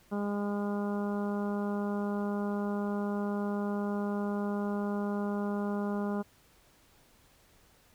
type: harmonic tone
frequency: 204 Hz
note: G#3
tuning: 31 cents flat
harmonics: 1 / 2 / 3 / 4 / 5 / 6 / 7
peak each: -31 / -37 / -41 / -43 / -45 / -47 / -48 dBFS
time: 0.11-6.23 s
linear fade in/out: 20 ms
effects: pink hiss -63 dBFS RMS until 7.94 s